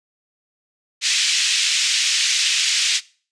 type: band-pass noise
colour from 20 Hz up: pink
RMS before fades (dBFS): -19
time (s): 1.01-3.01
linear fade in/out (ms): 50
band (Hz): 2400 to 7300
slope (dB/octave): 24
effects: noise-tail reverb RT60 0.4 s tail -21 dB re dry + resampled to 22050 Hz

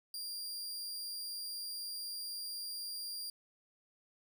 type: tone with amplitude modulation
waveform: sawtooth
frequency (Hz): 4772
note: D8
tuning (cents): +27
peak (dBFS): -36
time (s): 0.14-3.3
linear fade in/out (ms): 2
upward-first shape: sine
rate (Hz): 246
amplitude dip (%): 25
effects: none

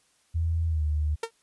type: tone with pitch glide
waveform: sine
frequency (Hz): 82.41 to 75.57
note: E2 to D#2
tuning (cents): 0 to -50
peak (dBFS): -23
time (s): 0.34-1.16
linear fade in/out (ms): 20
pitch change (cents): -150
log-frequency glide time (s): 0.67-0.84
type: tone with exponential decay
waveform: sawtooth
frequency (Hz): 456.7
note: A#4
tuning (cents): -36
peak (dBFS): -21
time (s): 1.23-1.31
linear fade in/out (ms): 5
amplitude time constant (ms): 16
effects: white hiss -66 dBFS RMS until 1.42 s + resampled to 24000 Hz

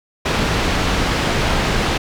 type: low-pass noise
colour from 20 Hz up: pink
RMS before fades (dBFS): -18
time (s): 0.25-1.98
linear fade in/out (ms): 10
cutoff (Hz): 4300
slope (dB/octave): 12
effects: none

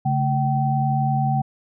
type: tone cluster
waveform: sine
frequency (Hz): 139.6 / 218.9 / 769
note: C#3 / A3 / G5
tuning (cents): +13 / -9 / -33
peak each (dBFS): -20 / -27 / -22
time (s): 0.05-1.42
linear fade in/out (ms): 10
effects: none

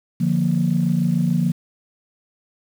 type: chord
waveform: sine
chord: Bb major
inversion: first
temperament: equal with one note detuned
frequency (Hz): 147.77 / 174.61 / 233.1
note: D3 / F3 / Bb3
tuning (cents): +11 / 0 / 0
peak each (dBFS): -21 / -18 / -22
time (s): 0.2-1.52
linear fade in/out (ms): 10
effects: tanh soft clip ceiling -8 dBFS + 7-bit

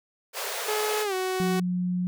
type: high-pass noise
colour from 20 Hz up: pink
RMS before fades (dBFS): -32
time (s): 0.33-1.06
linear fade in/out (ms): 50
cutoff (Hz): 400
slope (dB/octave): 96
type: tone with pitch glide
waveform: sawtooth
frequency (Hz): 425.9 to 372.9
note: G#4 to F#4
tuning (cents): +44 to +14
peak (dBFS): -22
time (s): 0.68-1.6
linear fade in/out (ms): 5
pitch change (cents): -230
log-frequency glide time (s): 1.04-1.14
type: tone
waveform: sine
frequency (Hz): 180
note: F#3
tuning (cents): -47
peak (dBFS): -24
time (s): 1.4-2.07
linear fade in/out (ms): 0
effects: none

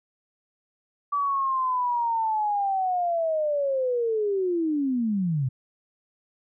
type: linear sweep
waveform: sine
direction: down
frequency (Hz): 1156 to 122.6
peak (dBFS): -22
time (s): 1.12-5.49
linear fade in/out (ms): 10
effects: none

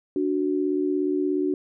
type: tone pair together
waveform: sine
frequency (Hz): 293.1 / 370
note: D4 / F#4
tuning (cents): -3 / 0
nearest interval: major third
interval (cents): 403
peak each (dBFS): -24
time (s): 0.16-1.54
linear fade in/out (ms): 2
effects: none

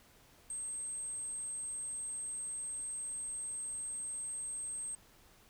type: tone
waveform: sine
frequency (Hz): 8360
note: C9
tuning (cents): -2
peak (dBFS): -38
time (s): 0.5-4.95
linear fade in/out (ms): 2
effects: pink hiss -63 dBFS RMS until 5.49 s

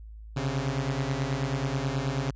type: beating tone pair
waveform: sawtooth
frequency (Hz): 130.81 / 140.11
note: C3 / C#3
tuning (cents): 0 / +19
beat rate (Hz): 9.3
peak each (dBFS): -26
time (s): 0.36-2.31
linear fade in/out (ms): 10
effects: added 54 Hz sine -41 dBFS peak until 2.35 s + resampled to 16000 Hz

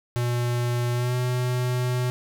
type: tone with pitch glide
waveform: square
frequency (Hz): 121 to 124.76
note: B2 to B2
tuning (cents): -35 to +18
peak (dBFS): -23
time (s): 0.16-2.1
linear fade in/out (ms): 0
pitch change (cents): +53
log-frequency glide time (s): 0.93-1.15
effects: none

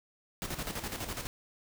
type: noise with tremolo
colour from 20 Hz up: pink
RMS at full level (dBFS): -36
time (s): 0.42-1.27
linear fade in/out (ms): 0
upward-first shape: square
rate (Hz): 12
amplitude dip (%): 60
effects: none

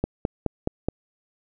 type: click train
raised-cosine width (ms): 2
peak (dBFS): -9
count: 5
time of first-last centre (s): 0.04-0.886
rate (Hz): 4.73
effects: none

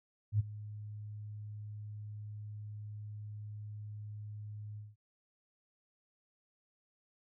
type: tone with ADSR envelope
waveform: sine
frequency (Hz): 105.2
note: G#2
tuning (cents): +23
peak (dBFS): -24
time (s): 0.32-4.96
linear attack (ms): 75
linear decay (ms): 20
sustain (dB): -18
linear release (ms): 190
effects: none

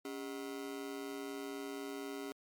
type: ring-modulated tone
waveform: 40% pulse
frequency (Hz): 341.3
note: F4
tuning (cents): -40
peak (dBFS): -37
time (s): 0.05-2.32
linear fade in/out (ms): 0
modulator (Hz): 62
effects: MP3 96 kbps

